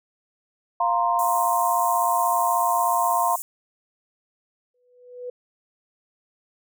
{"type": "chord", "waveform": "sine", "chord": "F suspended fourth", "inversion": "none", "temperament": "just", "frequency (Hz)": [698.5, 931.3, 1047.7], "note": ["F5", "Bb5", "C6"], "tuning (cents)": [0, -2, 2], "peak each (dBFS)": -23, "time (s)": [0.8, 3.36], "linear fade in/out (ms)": 5}
{"type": "high-pass noise", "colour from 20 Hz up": "pink", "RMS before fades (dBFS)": -33, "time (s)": [1.19, 3.42], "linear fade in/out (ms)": 0, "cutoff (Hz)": 7000, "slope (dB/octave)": 48}
{"type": "tone with exponential growth", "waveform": "sine", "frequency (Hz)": 493.9, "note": "B4", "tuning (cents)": 0, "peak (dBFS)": -28, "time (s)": [4.74, 5.3], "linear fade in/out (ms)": 5, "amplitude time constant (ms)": 120}
{"effects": []}